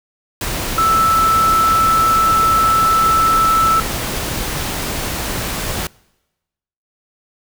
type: tone in noise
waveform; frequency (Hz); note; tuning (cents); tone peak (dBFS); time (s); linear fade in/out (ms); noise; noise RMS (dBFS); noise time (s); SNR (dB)
sine; 1318.5; E6; 0; -11; 0.78-3.8; 2; pink; -22; 0.41-5.87; +8
effects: noise-tail reverb RT60 1.0 s tail -25 dB re dry